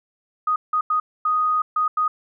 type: tone bursts at uneven times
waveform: sine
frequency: 1244.5 Hz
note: D#6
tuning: in tune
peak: -17 dBFS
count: 6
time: 0.47-0.56 / 0.73-0.81 / 0.9-1 / 1.25-1.62 / 1.76-1.88 / 1.97-2.08 s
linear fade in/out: 5 ms
effects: none